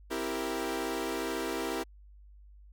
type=chord; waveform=sawtooth; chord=C dominant seventh; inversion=none; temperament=equal; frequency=261.6 / 329.6 / 392 / 466.2 Hz; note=C4 / E4 / G4 / Bb4; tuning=0 / 0 / 0 / 0 cents; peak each=-36 / -32 / -33 / -34 dBFS; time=0.1-1.84 s; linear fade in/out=20 ms; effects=added 50 Hz sine -51 dBFS peak until 2.72 s